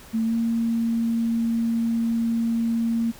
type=tone with pitch glide; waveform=sine; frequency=224 to 229.9 Hz; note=A3 to A#3; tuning=+31 to -24 cents; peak=-20 dBFS; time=0.13-3.12 s; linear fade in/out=20 ms; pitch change=+45 cents; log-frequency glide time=0.24-0.35 s; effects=pink hiss -46 dBFS RMS until 3.19 s